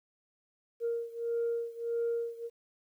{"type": "beating tone pair", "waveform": "sine", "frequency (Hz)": [466.2, 467.8], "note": ["A#4", "A#4"], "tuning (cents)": [0, 6], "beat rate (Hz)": 1.6, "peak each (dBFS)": [-32, -34], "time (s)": [0.8, 2.5], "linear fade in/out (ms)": 50, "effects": ["tanh soft clip ceiling -25 dBFS", "11-bit"]}